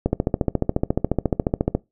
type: click train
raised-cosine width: 2 ms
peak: -5 dBFS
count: 25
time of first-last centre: 0.06-1.75 s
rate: 14.2 Hz
effects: noise-tail reverb RT60 0.2 s tail -21 dB re dry